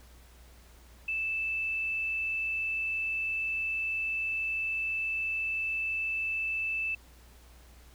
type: tone with frequency modulation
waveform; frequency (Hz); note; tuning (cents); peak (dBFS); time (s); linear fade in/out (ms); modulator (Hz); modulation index
sine; 2637; E7; 0; -29; 1.08-6.95; 5; 26.1; 0.21
effects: added 60 Hz sine -53 dBFS peak until 7.94 s + pink hiss -59 dBFS RMS until 7.94 s